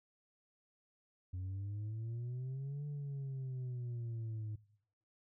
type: exponential two-way sweep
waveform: sine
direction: up then down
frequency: 90.3 to 146.83 to 106.1 Hz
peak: -36 dBFS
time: 1.33-4.56 s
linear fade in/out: 10 ms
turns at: 2.86 s
effects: noise-tail reverb RT60 0.7 s tail -21 dB re dry + tanh soft clip ceiling -38 dBFS